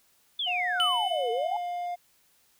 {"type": "exponential two-way sweep", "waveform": "sine", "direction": "down then up", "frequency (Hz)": [3548, 441, 869], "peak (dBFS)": -27, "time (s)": [0.39, 1.57], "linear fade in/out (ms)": 5, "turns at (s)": 1.31}
{"type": "tone with pitch glide", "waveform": "triangle", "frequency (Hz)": [720, 705.6], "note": ["F#5", "F5"], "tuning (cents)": [-47, 18], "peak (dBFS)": -28, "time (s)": [0.46, 1.96], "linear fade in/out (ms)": 20, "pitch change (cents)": -35, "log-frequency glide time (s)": [1.15, 1.65]}
{"type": "tone with exponential decay", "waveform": "triangle", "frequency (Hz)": 3003, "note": "F#7", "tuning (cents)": 25, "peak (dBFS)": -20, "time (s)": [0.8, 1.86], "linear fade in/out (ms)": 0, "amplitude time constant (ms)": 230}
{"effects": ["white hiss -65 dBFS RMS until 2.59 s"]}